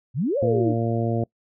sine exponential two-way sweep, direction up then down, 110 to 587.3 to 280 Hz, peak -20 dBFS, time 0.14-0.75 s, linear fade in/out 50 ms, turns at 0.38 s
harmonic tone, 115.3 Hz, A#2, 19 cents flat, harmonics 1 / 2 / 3 / 4 / 5 / 6, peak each -24 / -27 / -29 / -30 / -31 / -32 dBFS, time 0.42-1.24 s, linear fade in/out 5 ms
effects noise-tail reverb RT60 0.1 s tail -25 dB re dry

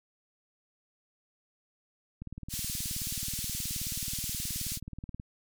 click train, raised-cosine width 5 ms, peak -28 dBFS, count 57, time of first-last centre 2.22-5.199 s, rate 18.8 Hz
white band-pass noise, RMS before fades -36 dBFS, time 2.49-4.8 s, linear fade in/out 50 ms, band 3600 to 13000 Hz, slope 12 dB/octave
effects none

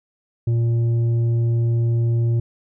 sine tone with tanh clipping, 116.7 Hz, A#2, 2 cents sharp, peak -17 dBFS, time 0.47-2.4 s, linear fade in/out 5 ms, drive 6 dB, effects none

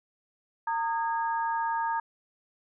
sine tone cluster, 917 / 1234 / 1646 Hz, A#5 / D#6 / G#6, -29 / -15 / -16 cents, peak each -27 / -36 / -36 dBFS, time 0.67-2 s, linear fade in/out 5 ms, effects none

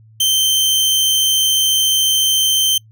sawtooth tone, 3113 Hz, G7, 13 cents flat, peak -9 dBFS, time 0.2-2.78 s, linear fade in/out 5 ms, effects noise-tail reverb RT60 0.1 s tail -26 dB re dry + added 110 Hz sine -43 dBFS peak until 2.91 s

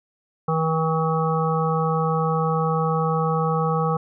harmonic tone, 160.5 Hz, E3, 46 cents flat, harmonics 1 / 3 / 5 / 7 / 8, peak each -22 / -25 / -27 / -27 / -29 dBFS, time 0.48-3.97 s, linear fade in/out 5 ms, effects none

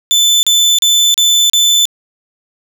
30% pulse tone bursts, 3518 Hz, A7, 1 cent flat, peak -5 dBFS, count 5, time 0.11-1.854 s, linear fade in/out 0 ms, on 320 ms, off 36 ms, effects none

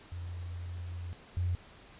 sine tone pair in turn, 87.31 / 88.68 Hz, F2 / F2, 0 / +27 cents, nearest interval unison, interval 27 cents, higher second, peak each -37 / -28 dBFS, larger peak second, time 0.12-1.13 / 1.37-1.55 s, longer first, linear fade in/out 0 ms, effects pink hiss -55 dBFS RMS until 1.99 s + resampled to 8000 Hz

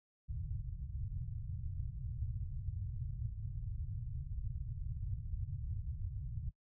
white low-pass noise, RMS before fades -41 dBFS, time 0.28-6.51 s, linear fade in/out 20 ms, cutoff 130 Hz, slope 48 dB/octave, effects noise-tail reverb RT60 0.1 s tail -22 dB re dry

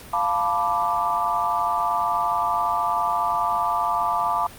sine chord, B half-diminished seventh, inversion second, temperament equal, 698.5 / 880 / 987.8 / 1174.7 Hz, F5 / A5 / B5 / D6, 0 / 0 / 0 / 0 cents, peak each -26 / -25 / -25 / -24 dBFS, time 0.13-4.47 s, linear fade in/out 5 ms, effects pink hiss -42 dBFS RMS until 4.58 s + Opus 48 kbps

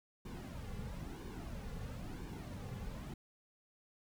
brown noise with flanger, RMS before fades -45 dBFS, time 0.25-3.14 s, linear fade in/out 5 ms, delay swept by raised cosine 1.5 to 3.2 ms, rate 1 Hz, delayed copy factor -0.65, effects none

